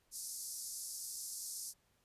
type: band-pass noise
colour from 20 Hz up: white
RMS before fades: -45 dBFS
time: 0.11-1.74 s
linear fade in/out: 50 ms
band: 4800 to 12000 Hz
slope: 48 dB/octave
effects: pink hiss -75 dBFS RMS until 2.04 s + resampled to 32000 Hz